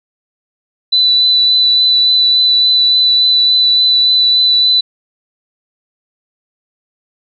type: tone with vibrato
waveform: sine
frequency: 3985 Hz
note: B7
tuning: 15 cents sharp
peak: -7 dBFS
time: 0.92-4.81 s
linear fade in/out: 10 ms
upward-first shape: triangle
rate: 3.5 Hz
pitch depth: 14 cents each way
effects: none